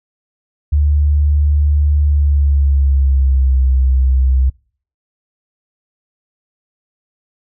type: tone with pitch glide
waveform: sine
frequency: 73.42 to 65.03 Hz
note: D2 to C2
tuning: 0 to -10 cents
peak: -9 dBFS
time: 0.72-4.5 s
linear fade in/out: 10 ms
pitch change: -210 cents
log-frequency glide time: 2.03-3.59 s
effects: noise-tail reverb RT60 0.5 s tail -26 dB re dry